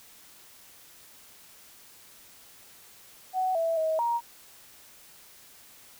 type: tone with pitch steps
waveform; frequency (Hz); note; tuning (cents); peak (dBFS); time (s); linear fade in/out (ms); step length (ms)
sine; 747 / 659 / 636 / 940; F#5 / E5 / D#5 / A#5; +16 / -1 / +38 / +14; -24; 3.33-4.21; 50; 220
effects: white hiss -53 dBFS RMS until 5.99 s